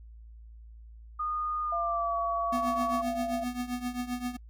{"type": "tone with pitch glide", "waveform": "sine", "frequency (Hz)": [1227, 1131.7], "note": ["D#6", "C#6"], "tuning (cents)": [-25, 35], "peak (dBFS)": -29, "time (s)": [1.19, 3.02], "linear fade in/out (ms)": 10, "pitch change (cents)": -140, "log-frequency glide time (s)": [1.62, 2.17]}
{"type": "tone", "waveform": "sine", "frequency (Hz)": 684, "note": "F5", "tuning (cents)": -36, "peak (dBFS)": -31, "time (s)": [1.72, 3.44], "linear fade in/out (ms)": 5}
{"type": "tone with tremolo", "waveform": "square", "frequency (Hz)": 246.4, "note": "B3", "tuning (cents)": -4, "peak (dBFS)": -29, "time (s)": [2.52, 4.37], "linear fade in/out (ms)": 10, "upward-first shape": "triangle", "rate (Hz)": 7.6, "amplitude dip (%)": 85}
{"effects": ["noise-tail reverb RT60 0.1 s tail -26 dB re dry", "added 56 Hz sine -46 dBFS peak until 4.49 s"]}